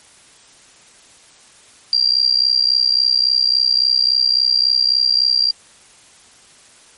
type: tone with amplitude modulation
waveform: sine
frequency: 4746 Hz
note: D8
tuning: 17 cents sharp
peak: -8 dBFS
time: 1.93-5.51 s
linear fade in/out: 0 ms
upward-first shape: sine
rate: 63.6 Hz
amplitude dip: 90%
effects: white hiss -47 dBFS RMS until 6.97 s + MP3 48 kbps